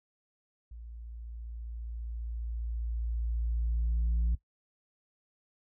sine tone with level ramp, 57.4 Hz, A#1, 26 cents flat, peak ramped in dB -43 to -22 dBFS, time 0.71-4.35 s, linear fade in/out 5 ms, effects noise-tail reverb RT60 0.1 s tail -18 dB re dry + tanh soft clip ceiling -24 dBFS

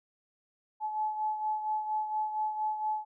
sine beating tone pair, 858 / 862.3 Hz, A5 / A5, -44 / -35 cents, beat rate 4.3 Hz, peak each -30 / -38 dBFS, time 0.8-3.05 s, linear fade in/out 50 ms, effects none

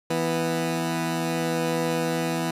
15% pulse tone pair together, 164.81 / 246.9 Hz, E3 / B3, 0 / 0 cents, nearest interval perfect fifth, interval 700 cents, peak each -19 / -22 dBFS, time 0.1-2.51 s, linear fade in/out 5 ms, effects resampled to 32000 Hz

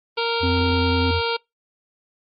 harmonic tone, 464 Hz, A#4, 8 cents flat, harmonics 1 / 2 / 3 / 5 / 6 / 7 / 8 / 9 / 10, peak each -24 / -27 / -29 / -31 / -32 / -32 / -33 / -34 / -34 dBFS, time 0.17-1.37 s, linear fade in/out 10 ms
sine tone with pitch glide, 86.8 to 85.85 Hz, F2 to F2, -10 to -29 cents, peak -21 dBFS, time 0.4-1.22 s, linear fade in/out 50 ms, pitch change -19 cents, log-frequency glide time 0.91-1.1 s
triangle tone with vibrato, 261.6 Hz, C4, in tune, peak -21 dBFS, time 0.43-1.11 s, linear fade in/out 2 ms, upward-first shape sine, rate 10 Hz, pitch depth 26 cents each way
effects noise-tail reverb RT60 0.2 s tail -26 dB re dry + Opus 32 kbps

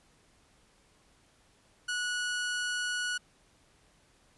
sawtooth tone, 1466 Hz, F#6, 16 cents flat, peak -27 dBFS, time 1.88-3.18 s, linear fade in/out 10 ms, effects pink hiss -65 dBFS RMS until 4.37 s + resampled to 24000 Hz

